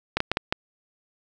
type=clicks; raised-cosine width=0.3 ms; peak=-6 dBFS; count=5; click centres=0.17 / 0.204 / 0.316 / 0.371 / 0.525 s; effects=none